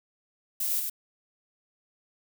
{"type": "noise with echo", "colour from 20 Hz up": "violet", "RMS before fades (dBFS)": -29, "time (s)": [0.6, 0.8], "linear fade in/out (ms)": 5, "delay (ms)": 98, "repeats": 1, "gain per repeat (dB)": -3, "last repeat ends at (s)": 0.898, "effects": []}